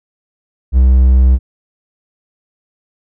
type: tone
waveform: triangle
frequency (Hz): 64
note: C2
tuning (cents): -38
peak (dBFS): -3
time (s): 0.72-1.39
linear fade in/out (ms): 50
effects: none